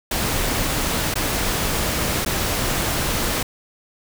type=noise with dropouts; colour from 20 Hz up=pink; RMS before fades=-22 dBFS; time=0.11-3.43 s; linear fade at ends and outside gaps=5 ms; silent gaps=1.141-1.155 / 2.25-2.26 s; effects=none